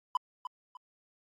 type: tone with echo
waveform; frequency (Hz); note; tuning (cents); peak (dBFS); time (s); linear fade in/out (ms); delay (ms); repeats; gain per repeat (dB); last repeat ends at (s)
triangle; 1000; B5; +21; -23; 0.15-0.17; 2; 300; 2; -10; 0.77
effects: Opus 48 kbps